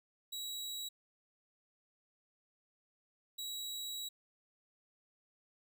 sawtooth tone bursts at uneven times, 3882 Hz, B7, 31 cents flat, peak -37 dBFS, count 2, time 0.32-0.89 / 3.38-4.09 s, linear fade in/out 10 ms, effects none

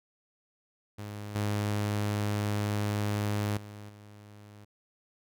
sawtooth tone with level steps, 103.83 Hz, G#2, in tune, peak -34 / -24 / -39 / -45 dBFS, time 0.98-4.65 s, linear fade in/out 10 ms, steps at 1.35 / 3.57 / 3.89 s, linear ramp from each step 5 ms, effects none

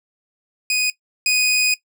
20% pulse tone pair in turn, 2491 / 2491 Hz, D#7 / D#7, +1 / +1 cents, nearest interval unison, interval 0 cents, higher neither, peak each -12 / -10 dBFS, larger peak second, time 0.7-0.9 / 1.26-1.74 s, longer second, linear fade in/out 2 ms, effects noise-tail reverb RT60 0.1 s tail -18 dB re dry

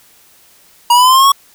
square linear sweep, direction up, 948 to 1122 Hz, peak -6 dBFS, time 0.9-1.32 s, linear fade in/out 5 ms, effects white hiss -47 dBFS RMS until 1.54 s

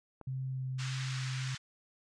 click, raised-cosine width 1 ms, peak -33 dBFS, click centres 0.213 s
sine tone with vibrato, 130.81 Hz, C3, in tune, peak -34 dBFS, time 0.27-1.55 s, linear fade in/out 5 ms, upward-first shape sine, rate 1.7 Hz, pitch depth 10 cents each way
pink band-pass noise, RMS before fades -44 dBFS, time 0.78-1.58 s, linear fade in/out 20 ms, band 1300 to 6900 Hz, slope 24 dB/octave
effects resampled to 22050 Hz

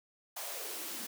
white noise with high-pass filter sweep, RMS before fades -41 dBFS, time 0.36-1.07 s, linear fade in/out 10 ms, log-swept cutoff 740 to 210 Hz, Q 3.5, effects none

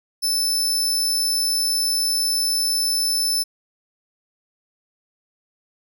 sawtooth tone, 5274 Hz, E8, in tune, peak -16 dBFS, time 0.22-3.44 s, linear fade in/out 20 ms, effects none

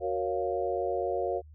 sine chord, Gb major seventh, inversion none, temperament equal, 370 / 466.2 / 554.4 / 698.5 Hz, Gb4 / Bb4 / Db5 / F5, 0 / 0 / 0 / 0 cents, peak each -33 dBFS, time 0-1.42 s, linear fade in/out 50 ms, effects added 76 Hz sine -48 dBFS peak until 1.54 s

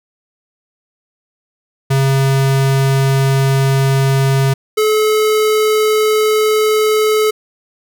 square tone pair in turn, 135.5 / 430.2 Hz, C#3 / A4, -39 / -39 cents, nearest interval octave + minor sixth, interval 2000 cents, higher second, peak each -11 dBFS, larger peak neither, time 1.9-4.54 / 4.77-7.31 s, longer first, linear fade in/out 10 ms, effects none

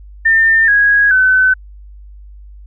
sine tone with pitch steps, 1803 / 1653.4 / 1516.1 Hz, A6 / G#6 / F#6, +42 / -8 / +42 cents, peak -7 dBFS, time 0.25-1.54 s, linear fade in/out 10 ms, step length 430 ms, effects added 50 Hz sine -33 dBFS peak until 2.66 s

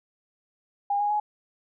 sine tone with pitch steps, 810 / 825 / 839 Hz, G#5 / G#5 / G#5, -43 / -12 / +17 cents, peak -22 dBFS, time 0.9-1.2 s, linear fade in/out 5 ms, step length 100 ms, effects none

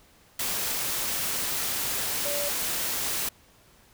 sine tone in noise, 577 Hz, D5, 31 cents flat, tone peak -31 dBFS, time 2.25-2.49 s, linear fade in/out 5 ms, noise white, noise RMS -29 dBFS, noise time 0.39-3.29 s, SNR -5 dB, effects pink hiss -58 dBFS RMS until 3.93 s

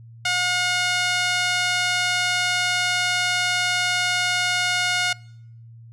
5% pulse tone with band-pass filter, 720 Hz, F#5, 47 cents flat, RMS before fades -22 dBFS, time 0.25-5.13 s, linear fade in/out 5 ms, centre 1700 Hz, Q 0.75, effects noise-tail reverb RT60 0.7 s tail -25 dB re dry + added 115 Hz sine -41 dBFS peak until 5.92 s

